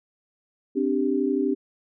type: chord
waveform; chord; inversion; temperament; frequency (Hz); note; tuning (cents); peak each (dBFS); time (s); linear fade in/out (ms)
sine; C suspended second; none; equal; 261.6 / 293.7 / 392; C4 / D4 / G4; 0 / 0 / 0; -25; 0.75-1.55; 20
effects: none